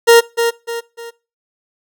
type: tone with echo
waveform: 40% pulse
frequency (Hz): 466.2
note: A#4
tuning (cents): 0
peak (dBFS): -3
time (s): 0.07-0.21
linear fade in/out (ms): 20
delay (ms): 300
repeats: 3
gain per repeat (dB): -8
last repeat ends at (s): 1.11
effects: noise-tail reverb RT60 0.3 s tail -21 dB re dry